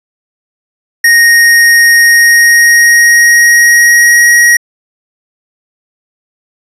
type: tone with pitch glide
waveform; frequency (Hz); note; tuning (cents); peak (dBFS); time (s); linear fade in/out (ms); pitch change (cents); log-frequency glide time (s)
square; 1864.7 to 1895.1; A#6 to A#6; 0 to +28; -3; 1.04-4.57; 5; +28; 1.95-4.32
effects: resampled to 32000 Hz